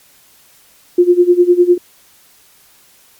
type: tone with tremolo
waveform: sine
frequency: 353.8 Hz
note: F4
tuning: 23 cents sharp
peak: -3 dBFS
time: 0.98-1.78 s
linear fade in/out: 5 ms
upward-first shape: sine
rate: 9.9 Hz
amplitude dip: 85%
effects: white hiss -48 dBFS RMS until 3.19 s + MP3 96 kbps